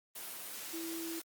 sine tone in noise, 330.8 Hz, E4, 6 cents sharp, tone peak -39 dBFS, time 0.73-1.2 s, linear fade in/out 10 ms, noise white, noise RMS -44 dBFS, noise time 0.15-1.22 s, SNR +2 dB, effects high-pass 200 Hz 12 dB/octave + Opus 24 kbps

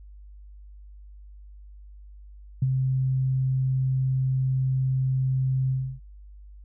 sine tone with ADSR envelope, 131.3 Hz, C3, 6 cents sharp, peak -17 dBFS, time 2.62-6 s, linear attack 4 ms, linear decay 34 ms, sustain -4 dB, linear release 300 ms, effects added 50 Hz sine -43 dBFS peak until 6.64 s

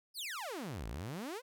sawtooth exponential two-way sweep, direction down then up, 5274 to 49 to 541 Hz, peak -36 dBFS, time 0.14-1.42 s, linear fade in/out 50 ms, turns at 0.87 s, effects none

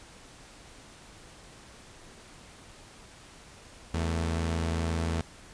sawtooth tone pair together, 82.5 / 222 Hz, E2 / A3, +2 / +16 cents, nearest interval octave + perfect fourth, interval 1714 cents, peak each -24 / -33 dBFS, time 3.94-5.21 s, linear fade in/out 0 ms, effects pink hiss -51 dBFS RMS until 5.53 s + resampled to 22050 Hz

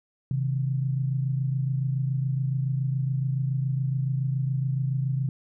sine tone pair together, 131.2 / 158.31 Hz, C3 / D#3, +5 / +30 cents, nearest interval minor third, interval 325 cents, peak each -24 / -31 dBFS, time 0.31-5.29 s, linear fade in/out 2 ms, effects none

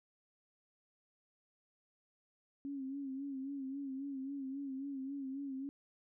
sine tone with vibrato, 272.8 Hz, C#4, 28 cents flat, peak -39 dBFS, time 2.65-5.69 s, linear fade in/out 0 ms, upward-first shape sine, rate 3.7 Hz, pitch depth 62 cents each way, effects none

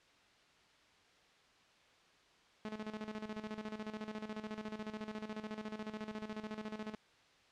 sawtooth tone with tremolo, 214.9 Hz, A3, 41 cents flat, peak -36 dBFS, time 2.65-6.95 s, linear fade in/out 0 ms, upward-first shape square, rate 14 Hz, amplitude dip 70%, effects white hiss -66 dBFS RMS until 7.51 s + low-pass 4000 Hz 12 dB/octave

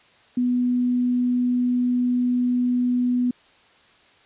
sine tone, 246.9 Hz, B3, in tune, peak -18 dBFS, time 0.37-3.31 s, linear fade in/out 5 ms, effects white hiss -55 dBFS RMS until 4.25 s + resampled to 8000 Hz

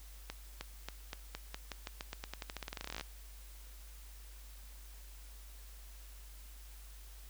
accelerating click train, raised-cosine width 0.2 ms, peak -23 dBFS, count 29, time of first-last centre 0.3-3.01 s, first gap 310 ms, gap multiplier 0.89, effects added 50 Hz sine -50 dBFS peak until 7.29 s + white hiss -59 dBFS RMS until 7.29 s

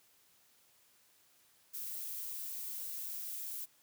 violet noise, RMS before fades -42 dBFS, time 1.73-3.66 s, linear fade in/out 20 ms, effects white hiss -68 dBFS RMS until 3.82 s + high-pass 60 Hz 12 dB/octave

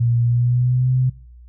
sine tone with pitch glide, 118.5 to 128.48 Hz, A#2 to C3, +29 to -31 cents, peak -14 dBFS, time 0-1.1 s, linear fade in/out 10 ms, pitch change +140 cents, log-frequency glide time 0.22-0.94 s, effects noise-tail reverb RT60 0.5 s tail -23 dB re dry + added 60 Hz sine -40 dBFS peak until 1.48 s

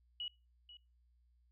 sine tone with echo, 2924 Hz, F#7, 21 cents flat, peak -39 dBFS, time 0.2-0.28 s, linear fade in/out 2 ms, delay 490 ms, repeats 1, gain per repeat -14 dB, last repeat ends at 0.77 s, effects noise-tail reverb RT60 0.3 s tail -25 dB re dry + added 60 Hz sine -68 dBFS peak until 1.51 s

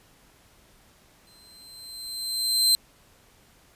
sawtooth tone with exponential growth, 4109 Hz, C8, 32 cents flat, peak -13 dBFS, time 1.27-2.75 s, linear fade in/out 0 ms, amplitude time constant 320 ms, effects pink hiss -58 dBFS RMS until 3.75 s + resampled to 32000 Hz

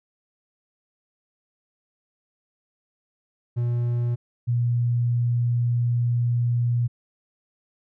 triangle / sine tone pair in turn, 120 / 120 Hz, B2 / B2, -49 / -49 cents, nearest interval unison, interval 0 cents, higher neither, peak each -19 dBFS, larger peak neither, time 3.56-4.16 / 4.47-6.88 s, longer second, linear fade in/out 20 ms, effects none

